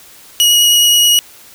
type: tone with vibrato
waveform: sawtooth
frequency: 2902 Hz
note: F#7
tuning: 34 cents flat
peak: -4 dBFS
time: 0.4-1.19 s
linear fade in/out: 0 ms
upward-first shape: sine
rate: 9.5 Hz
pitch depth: 9 cents each way
effects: white hiss -40 dBFS RMS until 1.54 s